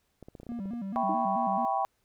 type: clicks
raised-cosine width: 2 ms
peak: -32 dBFS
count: 10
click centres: 0.227 / 0.285 / 0.352 / 0.4 / 0.432 / 0.467 / 0.519 / 0.59 / 0.657 / 0.735 s
type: tone with vibrato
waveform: triangle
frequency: 214.6 Hz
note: A3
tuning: 43 cents flat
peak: -31 dBFS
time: 0.49-1.65 s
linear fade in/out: 0 ms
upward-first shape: square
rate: 4.6 Hz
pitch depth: 170 cents each way
type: chord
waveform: sine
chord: C# half-diminished seventh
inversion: first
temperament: equal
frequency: 659.3 / 784 / 987.8 / 1108.7 Hz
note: E5 / G5 / B5 / C#6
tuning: 0 / 0 / 0 / 0 cents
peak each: -34 / -28 / -33 / -34 dBFS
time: 0.96-1.85 s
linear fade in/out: 0 ms
type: tone with exponential decay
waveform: sine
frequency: 311.1 Hz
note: D#4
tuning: in tune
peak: -29 dBFS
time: 1.09-1.3 s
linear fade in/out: 5 ms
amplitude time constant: 44 ms
effects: pink hiss -74 dBFS RMS until 2.04 s